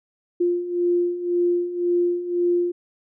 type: beating tone pair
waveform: sine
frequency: 349.2 / 351.1 Hz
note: F4 / F4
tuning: 0 / +9 cents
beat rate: 1.9 Hz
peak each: -25 / -20 dBFS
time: 0.4-2.72 s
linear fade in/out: 10 ms
effects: none